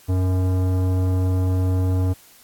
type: tone with tanh clipping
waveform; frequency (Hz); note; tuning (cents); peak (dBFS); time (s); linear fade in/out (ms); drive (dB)
sine; 92.5; F#2; 0; -19; 0.08-2.14; 20; 16
effects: white hiss -50 dBFS RMS until 2.43 s + AAC 64 kbps